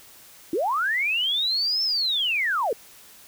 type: linear two-way sweep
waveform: sine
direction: up then down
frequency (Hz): 289.4 to 5350 to 400.4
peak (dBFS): -21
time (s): 0.53-2.73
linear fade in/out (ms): 2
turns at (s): 1.83
effects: white hiss -49 dBFS RMS until 3.27 s